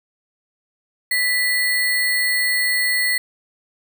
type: tone with sample-and-hold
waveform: sine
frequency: 1975.5 Hz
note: B6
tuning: in tune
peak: -16 dBFS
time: 1.11-3.18 s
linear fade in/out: 5 ms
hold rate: 6300 Hz
effects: none